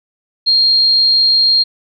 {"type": "tone", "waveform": "sine", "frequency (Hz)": 4222, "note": "C8", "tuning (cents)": 15, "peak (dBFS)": -8, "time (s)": [0.46, 1.64], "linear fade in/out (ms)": 20, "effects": []}